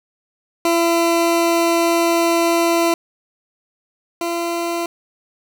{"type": "tone pair in turn", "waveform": "20% pulse", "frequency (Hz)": [337.3, 340.4], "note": ["E4", "F4"], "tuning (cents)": [40, -44], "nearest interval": "unison", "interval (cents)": 16, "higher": "second", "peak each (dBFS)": [-9, -15], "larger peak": "first", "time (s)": [[0.65, 2.94], [4.21, 4.86]], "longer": "first", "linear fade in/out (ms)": 2, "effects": []}